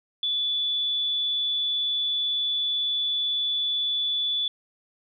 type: tone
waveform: sine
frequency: 3458 Hz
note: A7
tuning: 31 cents flat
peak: -23 dBFS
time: 0.23-4.48 s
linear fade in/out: 2 ms
effects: none